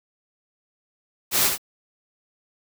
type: noise with echo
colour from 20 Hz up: white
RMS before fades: -20 dBFS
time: 1.31-1.51 s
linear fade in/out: 50 ms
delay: 71 ms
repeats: 1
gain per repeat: -5 dB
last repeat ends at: 1.581 s
effects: none